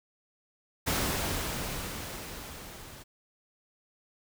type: noise with level ramp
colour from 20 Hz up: pink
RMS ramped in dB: -28 to -48 dBFS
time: 0.86-3.04 s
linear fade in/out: 20 ms
effects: none